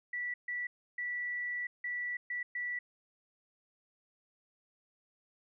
sine tone bursts at uneven times, 1957 Hz, B6, 16 cents flat, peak -34 dBFS, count 6, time 0.13-0.34 / 0.48-0.67 / 0.98-1.67 / 1.84-2.17 / 2.3-2.43 / 2.55-2.79 s, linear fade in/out 5 ms, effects none

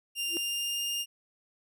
sawtooth tone with pitch glide, 2794 to 2815 Hz, F7 to F7, 0 to +13 cents, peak -27 dBFS, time 0.15-1.06 s, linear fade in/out 50 ms, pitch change +13 cents, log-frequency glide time 0.27-0.89 s
sine tone with exponential growth, 338.6 Hz, E4, 46 cents sharp, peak -29 dBFS, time 0.26-0.37 s, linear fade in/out 0 ms, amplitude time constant 23 ms
effects none

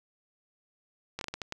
slowing click train, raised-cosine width 0.2 ms, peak -18 dBFS, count 7, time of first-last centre 1.19-1.524 s, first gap 22 ms, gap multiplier 1.37, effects none

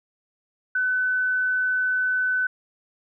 sine tone, 1507 Hz, F#6, 31 cents sharp, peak -20 dBFS, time 0.75-2.47 s, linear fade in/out 5 ms, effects none

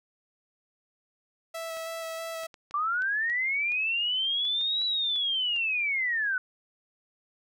sawtooth tone with vibrato, 655 Hz, E5, 11 cents flat, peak -30 dBFS, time 1.54-2.47 s, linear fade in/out 10 ms, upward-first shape square, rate 3.1 Hz, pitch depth 9 cents each way
clicks, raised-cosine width 0.2 ms, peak -30 dBFS, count 12, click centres 1.77 / 2.435 / 2.542 / 2.71 / 3.021 / 3.299 / 3.72 / 4.452 / 4.612 / 4.816 / 5.16 / 5.563 s
sine linear two-way sweep, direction up then down, 1145 to 3951 to 1468 Hz, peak -25 dBFS, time 2.74-6.38 s, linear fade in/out 2 ms, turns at 4.85 s
effects none

